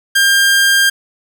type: tone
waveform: sawtooth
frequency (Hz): 1600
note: G6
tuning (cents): +35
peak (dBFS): -5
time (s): 0.15-0.9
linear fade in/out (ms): 10
effects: 7-bit